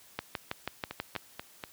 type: two click trains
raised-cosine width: 0.3 ms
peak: -21 / -16 dBFS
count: 4 / 7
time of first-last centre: 0.91-1.638 / 0.19-1.162 s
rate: 4.12 / 6.17 Hz
effects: white hiss -57 dBFS RMS until 1.72 s + high-pass 60 Hz 12 dB/octave